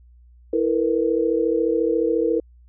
sine tone cluster, 328.5 / 454.9 / 489.1 Hz, E4 / A#4 / B4, -6 / -42 / -17 cents, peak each -22 / -21 / -23 dBFS, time 0.53-2.4 s, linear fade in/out 5 ms, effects added 60 Hz sine -47 dBFS peak until 2.68 s

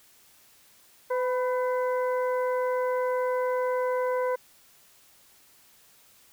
harmonic tone with a mistuned harmonic, 506 Hz, B4, 42 cents sharp, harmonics 1 / 2 / 3 / 4, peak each -25 / -31 / -39 / -43 dBFS, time 1.1-4.36 s, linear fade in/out 10 ms, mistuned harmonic 2, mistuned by -32 cents, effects white hiss -58 dBFS RMS until 6.32 s

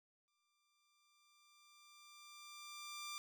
10% pulse tone with exponential growth, 1185 Hz, D6, 15 cents sharp, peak -36 dBFS, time 0.28-3.18 s, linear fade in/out 0 ms, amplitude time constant 630 ms, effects none

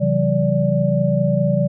sine tone cluster, 134.5 / 165 / 189.7 / 580 Hz, C3 / E3 / F#3 / D5, +48 / +2 / +43 / -22 cents, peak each -20 dBFS, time 0-1.68 s, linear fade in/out 20 ms, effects none

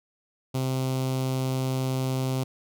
sawtooth tone with notch filter, 130.81 Hz, C3, in tune, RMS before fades -27 dBFS, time 0.54-2.44 s, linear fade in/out 10 ms, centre 1700 Hz, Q 1.1, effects none

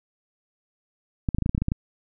clicks, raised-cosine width 5 ms, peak -11 dBFS, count 11, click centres 1.288 / 1.347 / 1.385 / 1.423 / 1.461 / 1.494 / 1.549 / 1.579 / 1.62 / 1.684 / 1.719 s, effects none

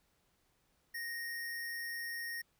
sine tone with sample-and-hold, 1864.7 Hz, A#6, in tune, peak -38 dBFS, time 0.94-2.42 s, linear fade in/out 10 ms, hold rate 7350 Hz, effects pink hiss -75 dBFS RMS until 2.59 s

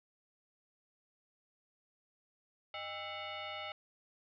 sine tone with frequency modulation, 800 Hz, G5, 35 cents sharp, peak -40 dBFS, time 2.74-3.72 s, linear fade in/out 2 ms, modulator 708 Hz, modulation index 3.7, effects none

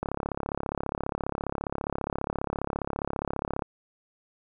click train, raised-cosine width 1 ms, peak -15 dBFS, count 126, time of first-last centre 0.03-3.622 s, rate 34.8 Hz, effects none

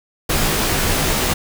pink noise with comb filter, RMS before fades -18 dBFS, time 0.29-1.34 s, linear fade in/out 10 ms, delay 17 ms, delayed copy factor -0.7, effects none

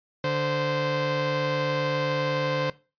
sawtooth tone pair together, 146.83 / 519.9 Hz, D3 / C5, 0 / -11 cents, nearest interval octave + minor seventh, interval 2189 cents, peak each -24 / -22 dBFS, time 0.24-2.7 s, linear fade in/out 2 ms, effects noise-tail reverb RT60 0.3 s tail -19 dB re dry + resampled to 11025 Hz

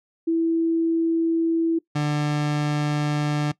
sine / 30% pulse tone pair in turn, 329.6 / 148.35 Hz, E4 / D3, 0 / +18 cents, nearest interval octave + major second, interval 1382 cents, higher first, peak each -18 dBFS, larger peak neither, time 0.27-1.79 / 1.95-3.52 s, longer second, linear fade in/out 10 ms, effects noise-tail reverb RT60 0.1 s tail -20 dB re dry + low-pass 6000 Hz 12 dB/octave

